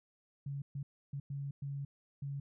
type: tone bursts at uneven times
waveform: sine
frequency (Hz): 140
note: C#3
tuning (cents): +18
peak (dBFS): -37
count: 6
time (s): 0.46-0.62 / 0.75-0.83 / 1.13-1.2 / 1.3-1.51 / 1.62-1.85 / 2.22-2.4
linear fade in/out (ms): 5
effects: none